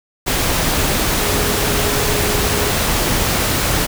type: tone in noise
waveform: sine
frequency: 415 Hz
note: G#4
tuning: 1 cent flat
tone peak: -24 dBFS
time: 1.2-2.72 s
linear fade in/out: 20 ms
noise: pink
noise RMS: -17 dBFS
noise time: 0.26-3.87 s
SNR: -10 dB
effects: none